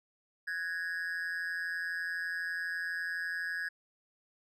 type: tone with amplitude modulation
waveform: triangle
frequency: 1661.2 Hz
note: G#6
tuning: in tune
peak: -28 dBFS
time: 0.47-3.69 s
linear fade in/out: 10 ms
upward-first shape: sine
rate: 172 Hz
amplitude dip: 85%
effects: none